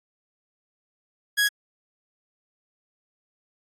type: tone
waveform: sawtooth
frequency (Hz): 1661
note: G#6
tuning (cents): 0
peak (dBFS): -15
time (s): 1.37-1.49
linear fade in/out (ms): 20
effects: AAC 48 kbps